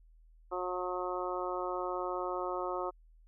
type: harmonic tone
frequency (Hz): 181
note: F#3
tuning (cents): -38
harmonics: 2 / 3 / 4 / 5 / 6 / 7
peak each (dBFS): -38 / -39 / -41 / -42 / -41 / -41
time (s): 0.51-2.91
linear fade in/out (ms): 20
effects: added 40 Hz sine -57 dBFS peak until 3.27 s